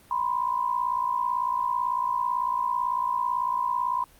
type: tone pair together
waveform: sine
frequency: 976 / 1034 Hz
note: B5 / C6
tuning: -21 / -21 cents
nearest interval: minor second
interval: 100 cents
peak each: -26 / -27 dBFS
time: 0.11-4.04 s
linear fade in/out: 2 ms
effects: pink hiss -55 dBFS RMS until 4.19 s + Opus 32 kbps